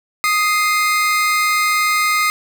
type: tone pair together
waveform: 40% pulse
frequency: 1245.8 / 2093 Hz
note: D#6 / C7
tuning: +2 / 0 cents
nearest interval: major sixth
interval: 898 cents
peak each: -16 dBFS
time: 0.24-2.3 s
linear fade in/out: 0 ms
effects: none